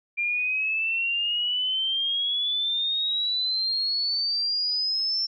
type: exponential sweep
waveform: sine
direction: up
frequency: 2382 to 5400 Hz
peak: -23 dBFS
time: 0.17-5.27 s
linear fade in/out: 20 ms
effects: none